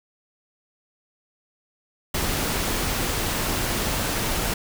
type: noise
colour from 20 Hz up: pink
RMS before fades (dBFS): -25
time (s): 2.14-4.54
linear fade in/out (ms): 5
effects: none